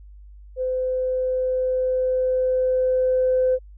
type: tone with level ramp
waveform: sine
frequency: 512 Hz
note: C5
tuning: 38 cents flat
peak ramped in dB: -21 to -15 dBFS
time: 0.56-3.59 s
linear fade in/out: 50 ms
effects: tanh soft clip ceiling -11 dBFS + added 50 Hz sine -41 dBFS peak until 3.77 s